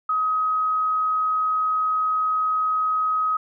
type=tone; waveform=sine; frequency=1265 Hz; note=D#6; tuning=28 cents sharp; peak=-19 dBFS; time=0.09-3.37 s; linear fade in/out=5 ms; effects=none